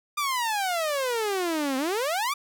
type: exponential two-way sweep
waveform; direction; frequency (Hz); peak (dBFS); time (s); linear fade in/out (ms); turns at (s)
sawtooth; down then up; 1212 to 256.4 to 1212; -21; 0.17-2.34; 10; 1.77
effects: none